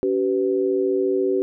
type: tone cluster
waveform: sine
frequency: 283 / 383.2 / 497.6 Hz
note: C#4 / G4 / B4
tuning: +36 / -39 / +13 cents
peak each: -26 / -19 / -26 dBFS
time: 0.03-1.42 s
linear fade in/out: 0 ms
effects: none